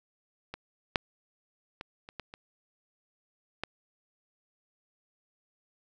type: clicks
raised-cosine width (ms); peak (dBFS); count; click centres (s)
0.3; -22 / -8 / -23 / -29 / -22 / -28 / -16; 7; 0.54 / 0.958 / 1.811 / 2.089 / 2.197 / 2.339 / 3.636
effects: none